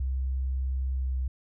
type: tone with pitch glide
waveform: sine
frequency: 65.41 to 64.51 Hz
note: C2 to C2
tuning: 0 to -24 cents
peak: -26 dBFS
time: 0-1.28 s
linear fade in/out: 5 ms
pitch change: -24 cents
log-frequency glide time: 0.95-1.14 s
effects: none